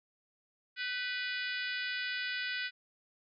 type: harmonic tone with a mistuned harmonic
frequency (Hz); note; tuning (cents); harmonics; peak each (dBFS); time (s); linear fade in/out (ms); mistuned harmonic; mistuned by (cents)
492.3; B4; -6; 3 / 4 / 5 / 6 / 7 / 8 / 9 / 10; -38 / -40 / -42 / -44 / -45 / -46 / -47 / -48; 0.76-2.71; 50; 3; +36
effects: none